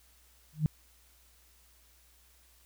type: tone with exponential growth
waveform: sine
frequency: 153.7 Hz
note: D#3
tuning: 21 cents flat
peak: -19 dBFS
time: 0.53-0.66 s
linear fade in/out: 0 ms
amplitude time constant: 28 ms
effects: added 60 Hz sine -64 dBFS peak until 2.65 s + white hiss -64 dBFS RMS until 2.65 s

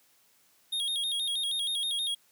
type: tone with vibrato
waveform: square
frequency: 3488 Hz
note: A7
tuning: 16 cents flat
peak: -29 dBFS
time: 0.72-2.15 s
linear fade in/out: 10 ms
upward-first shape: square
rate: 6.3 Hz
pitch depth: 98 cents each way
effects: white hiss -65 dBFS RMS until 2.31 s + high-pass 100 Hz 12 dB/octave

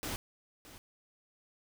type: noise with echo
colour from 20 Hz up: pink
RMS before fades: -38 dBFS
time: 0.03-0.16 s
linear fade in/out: 0 ms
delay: 620 ms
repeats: 1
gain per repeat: -15 dB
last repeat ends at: 0.78 s
effects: none

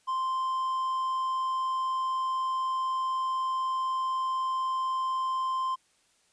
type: tone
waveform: triangle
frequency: 1044 Hz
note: C6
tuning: 4 cents flat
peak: -25 dBFS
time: 0.07-5.76 s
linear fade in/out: 20 ms
effects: white hiss -67 dBFS RMS until 6.32 s + resampled to 22050 Hz

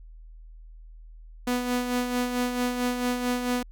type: tone with tremolo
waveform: sawtooth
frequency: 246.9 Hz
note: B3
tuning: in tune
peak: -19 dBFS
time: 1.47-3.63 s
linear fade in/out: 5 ms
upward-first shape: sine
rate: 4.5 Hz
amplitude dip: 50%
effects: added 40 Hz sine -43 dBFS peak until 3.71 s

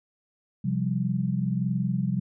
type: chord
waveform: sine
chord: C suspended fourth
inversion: none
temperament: equal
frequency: 130.81 / 174.61 / 196 Hz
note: C3 / F3 / G3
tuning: 0 / 0 / 0 cents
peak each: -28 dBFS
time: 0.64-2.2 s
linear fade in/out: 10 ms
effects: none

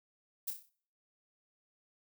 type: noise with echo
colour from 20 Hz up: violet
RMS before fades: -36 dBFS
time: 0.47-0.51 s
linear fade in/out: 10 ms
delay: 31 ms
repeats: 6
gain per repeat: -6 dB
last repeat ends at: 0.696 s
effects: noise-tail reverb RT60 0.5 s tail -21 dB re dry

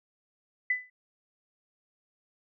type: tone with exponential decay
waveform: sine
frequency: 2000 Hz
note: B6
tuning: 21 cents sharp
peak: -21 dBFS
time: 0.7-0.9 s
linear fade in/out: 5 ms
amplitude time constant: 43 ms
effects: none

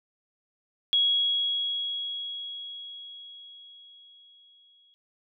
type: tone with exponential decay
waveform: sine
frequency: 3322 Hz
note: G#7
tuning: in tune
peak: -19 dBFS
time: 0.93-4.94 s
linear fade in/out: 0 ms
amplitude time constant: 870 ms
effects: none

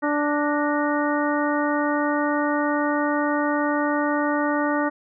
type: harmonic tone with a mistuned harmonic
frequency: 293.7 Hz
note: D4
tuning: in tune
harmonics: 1 / 2 / 3 / 4 / 5 / 6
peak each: -23 / -26 / -28 / -29 / -30 / -31 dBFS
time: 0.02-4.9 s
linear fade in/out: 20 ms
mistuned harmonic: 6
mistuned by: +95 cents
effects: none

